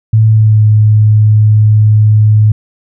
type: tone with pitch glide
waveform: sine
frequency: 110 to 107.05 Hz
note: A2 to A2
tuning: 0 to -47 cents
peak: -3 dBFS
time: 0.13-2.52 s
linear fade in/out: 5 ms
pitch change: -47 cents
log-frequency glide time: 0.27-0.63 s
effects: none